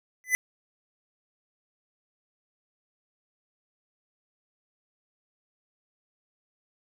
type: tone with exponential growth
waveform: square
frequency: 2010 Hz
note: B6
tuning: 30 cents sharp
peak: -17 dBFS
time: 0.24-0.35 s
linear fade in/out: 0 ms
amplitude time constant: 23 ms
effects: none